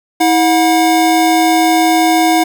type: tone pair together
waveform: square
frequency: 323.4 / 726 Hz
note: E4 / F#5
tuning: -33 / -33 cents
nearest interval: octave + major second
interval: 1400 cents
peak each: -12 dBFS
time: 0.2-2.44 s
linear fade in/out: 10 ms
effects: 8-bit

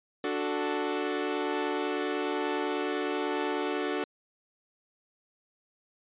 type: chord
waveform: sawtooth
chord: D major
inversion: none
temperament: equal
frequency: 293.7 / 370 / 440 Hz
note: D4 / F#4 / A4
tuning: 0 / 0 / 0 cents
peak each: -29 dBFS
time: 0.24-4.04 s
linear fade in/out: 2 ms
effects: resampled to 8000 Hz

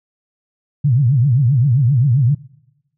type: tone with vibrato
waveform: sine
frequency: 130 Hz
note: C3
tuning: 11 cents flat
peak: -10 dBFS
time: 0.84-2.35 s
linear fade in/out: 10 ms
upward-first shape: triangle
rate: 7.6 Hz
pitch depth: 280 cents each way
effects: noise-tail reverb RT60 1.0 s tail -22 dB re dry

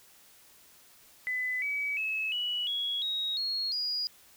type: tone with pitch steps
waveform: sine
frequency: 2007 / 2279 / 2588 / 2938 / 3337 / 3789 / 4302 / 4885 Hz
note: B6 / C#7 / E7 / F#7 / G#7 / A#7 / C8 / D#8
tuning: +27 / +47 / -32 / -13 / +8 / +27 / +47 / -33 cents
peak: -29 dBFS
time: 1.27-4.07 s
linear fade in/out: 0 ms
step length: 350 ms
effects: white hiss -58 dBFS RMS until 4.36 s

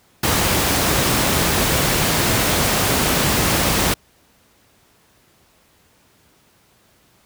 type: noise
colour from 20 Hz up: pink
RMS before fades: -17 dBFS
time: 0.23-3.94 s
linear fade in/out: 5 ms
effects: pink hiss -56 dBFS RMS until 7.25 s + high-pass 60 Hz 12 dB/octave

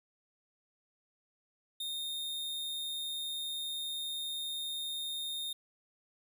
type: tone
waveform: 45% pulse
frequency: 3675 Hz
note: A#7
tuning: 25 cents flat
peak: -36 dBFS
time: 1.8-5.53 s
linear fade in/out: 5 ms
effects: none

